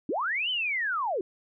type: linear two-way sweep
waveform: sine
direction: up then down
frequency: 233.1 to 3090 to 335.5 Hz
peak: -26 dBFS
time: 0.09-1.21 s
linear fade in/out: 2 ms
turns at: 0.5 s
effects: none